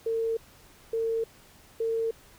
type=tone bursts; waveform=sine; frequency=453.2 Hz; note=A#4; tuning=49 cents flat; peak=-25 dBFS; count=3; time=0.06-2.11 s; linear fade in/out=5 ms; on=310 ms; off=560 ms; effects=pink hiss -55 dBFS RMS until 2.38 s